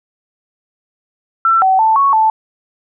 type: tone with pitch steps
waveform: sine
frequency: 1342 / 760 / 883 / 1109 / 878 Hz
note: E6 / F#5 / A5 / C#6 / A5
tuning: +31 / +46 / +6 / 0 / -4 cents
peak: -8 dBFS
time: 1.45-2.3 s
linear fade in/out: 2 ms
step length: 170 ms
effects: none